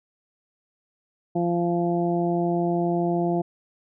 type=harmonic tone; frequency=172.6 Hz; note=F3; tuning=20 cents flat; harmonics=1 / 2 / 3 / 4 / 5; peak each=-25 / -24 / -35 / -27 / -38 dBFS; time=1.35-3.42 s; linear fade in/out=10 ms; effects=none